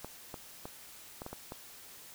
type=clicks; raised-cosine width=1 ms; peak=-27 dBFS; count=7; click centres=0.046 / 0.342 / 0.655 / 1.219 / 1.264 / 1.33 / 1.521 s; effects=white hiss -52 dBFS RMS until 2.14 s